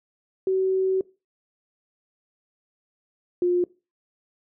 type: tone pair in turn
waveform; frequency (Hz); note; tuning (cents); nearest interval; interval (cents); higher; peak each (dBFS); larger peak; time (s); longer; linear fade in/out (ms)
sine; 378.7 / 355.1; F#4 / F4; +40 / +29; minor second; 111; first; -19 / -18; second; 0.47-1.01 / 3.42-3.64; first; 2
effects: noise-tail reverb RT60 0.3 s tail -22 dB re dry